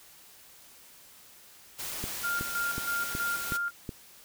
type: noise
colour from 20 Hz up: white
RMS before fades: -37 dBFS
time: 1.78-3.58 s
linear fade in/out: 20 ms
type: click train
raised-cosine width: 3 ms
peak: -22 dBFS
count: 6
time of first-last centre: 2.04-3.892 s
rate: 2.7 Hz
type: tone with tremolo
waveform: sine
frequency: 1400 Hz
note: F6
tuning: 4 cents sharp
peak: -28 dBFS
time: 2.23-3.71 s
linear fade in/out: 20 ms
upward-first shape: square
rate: 3.1 Hz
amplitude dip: 60%
effects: white hiss -54 dBFS RMS until 4.24 s